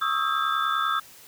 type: tone cluster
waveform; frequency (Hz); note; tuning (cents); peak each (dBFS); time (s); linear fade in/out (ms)
sine; 1113 / 1254 / 1324 / 1608 / 3519; C#6 / D#6 / E6 / G6 / A7; +7 / +13 / +7 / +44 / 0; -32 / -27 / -26 / -30 / -33; 0.01-1; 10
effects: white hiss -49 dBFS RMS until 1.27 s